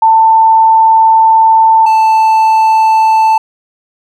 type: tone pair in turn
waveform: sine / triangle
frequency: 891 / 881.8 Hz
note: A5 / A5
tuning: +22 / +4 cents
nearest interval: unison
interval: 18 cents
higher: first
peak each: -3 dBFS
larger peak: neither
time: 0.02-1.86 / 1.86-3.38 s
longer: first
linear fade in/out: 5 ms
effects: none